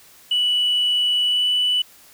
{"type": "tone with pitch glide", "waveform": "sine", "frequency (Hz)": [2955, 2974], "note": ["F#7", "F#7"], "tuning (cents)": [-3, 8], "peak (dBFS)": -15, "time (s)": [0.31, 1.82], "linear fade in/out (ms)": 5, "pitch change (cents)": 11, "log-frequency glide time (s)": [1.25, 1.48], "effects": ["tanh soft clip ceiling -13 dBFS", "white hiss -49 dBFS RMS until 2.13 s"]}